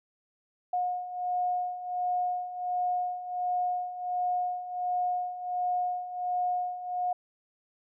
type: beating tone pair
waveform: sine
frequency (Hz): 720 / 721.4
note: F#5 / F#5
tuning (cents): -47 / -44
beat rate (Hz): 1.4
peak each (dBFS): -34 / -29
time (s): 0.73-7.13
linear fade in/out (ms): 5
effects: none